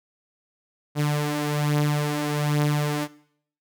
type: beating tone pair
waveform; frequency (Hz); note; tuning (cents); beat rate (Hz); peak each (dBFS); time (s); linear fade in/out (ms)
sawtooth; 147.2 / 148.4; D3 / D3; +4 / +18; 1.2; -23 / -19; 0.95-3.08; 50
effects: noise-tail reverb RT60 0.6 s tail -19 dB re dry